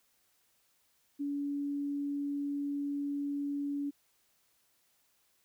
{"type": "tone", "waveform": "sine", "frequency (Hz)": 284.9, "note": "C#4", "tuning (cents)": 48, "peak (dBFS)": -32, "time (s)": [1.19, 3.91], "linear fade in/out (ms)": 20, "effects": ["white hiss -72 dBFS RMS until 5.44 s"]}